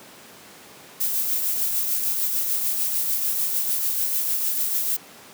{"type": "noise with tremolo", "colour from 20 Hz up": "violet", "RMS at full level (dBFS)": -22, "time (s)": [1, 4.97], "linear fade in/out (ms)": 10, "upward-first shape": "triangle", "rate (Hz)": 6.7, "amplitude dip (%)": 40, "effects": ["pink hiss -45 dBFS RMS until 5.33 s", "high-pass 200 Hz 12 dB/octave"]}